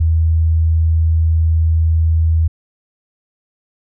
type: tone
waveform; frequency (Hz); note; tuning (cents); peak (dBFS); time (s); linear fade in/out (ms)
sine; 80.9; E2; -32; -10; 0-2.48; 10
effects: none